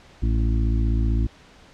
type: harmonic tone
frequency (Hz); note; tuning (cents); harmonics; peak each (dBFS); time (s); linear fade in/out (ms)
55.6; A1; +19; 1 / 2 / 4 / 5 / 6; -19 / -25 / -31 / -33 / -35; 0.22-1.27; 10
effects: pink hiss -50 dBFS RMS until 1.73 s + low-pass 5000 Hz 12 dB/octave